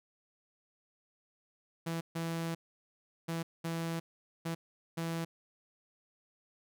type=tone bursts at uneven times; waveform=sawtooth; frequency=165.6 Hz; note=E3; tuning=8 cents sharp; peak=-30 dBFS; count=6; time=1.86-2.01 / 2.15-2.55 / 3.28-3.43 / 3.64-4 / 4.45-4.55 / 4.97-5.25 s; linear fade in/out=10 ms; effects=none